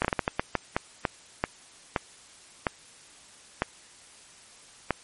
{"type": "slowing click train", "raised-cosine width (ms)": 0.5, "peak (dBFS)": -8, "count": 15, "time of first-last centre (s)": [0.02, 4.907], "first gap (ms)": 26, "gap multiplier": 1.35, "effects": ["white hiss -52 dBFS RMS until 5.03 s", "MP3 48 kbps"]}